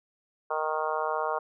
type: harmonic tone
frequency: 155.56 Hz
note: D#3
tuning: in tune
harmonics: 3 / 4 / 5 / 6 / 7 / 8 / 9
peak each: -34 / -33 / -34 / -34 / -33 / -37 / -38 dBFS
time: 0.5-1.39 s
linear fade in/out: 10 ms
effects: none